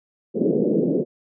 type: band-pass noise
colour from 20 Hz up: white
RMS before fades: -20 dBFS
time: 0.34-1.05 s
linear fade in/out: 50 ms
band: 160 to 490 Hz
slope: 48 dB/octave
effects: none